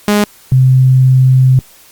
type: tone pair in turn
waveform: sawtooth / sine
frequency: 207.3 / 129.91 Hz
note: G#3 / C3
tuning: -3 / -12 cents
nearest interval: minor sixth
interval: 809 cents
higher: first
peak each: -4 dBFS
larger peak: neither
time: 0.08-0.24 / 0.52-1.59 s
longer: second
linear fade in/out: 0 ms
effects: white hiss -42 dBFS RMS until 1.91 s + Opus 48 kbps